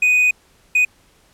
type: tone bursts at uneven times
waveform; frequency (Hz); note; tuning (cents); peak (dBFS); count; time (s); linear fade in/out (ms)
triangle; 2489; D#7; 0; -10; 2; 0.02-0.31 / 0.75-0.85; 5
effects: pink hiss -55 dBFS RMS until 1.33 s + low-pass 12000 Hz 12 dB/octave